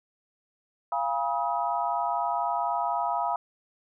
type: tone cluster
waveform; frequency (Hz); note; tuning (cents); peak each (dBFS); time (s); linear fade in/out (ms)
sine; 692 / 816 / 968 / 1265; F5 / G#5 / B5 / D#6; -16 / -31 / -35 / +28; -30 / -31 / -29 / -33; 0.92-3.36; 2
effects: none